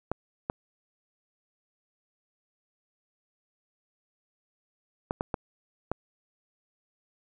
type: clicks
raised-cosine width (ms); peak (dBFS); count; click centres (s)
1; -14; 6; 0.116 / 0.499 / 5.109 / 5.209 / 5.342 / 5.916
effects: none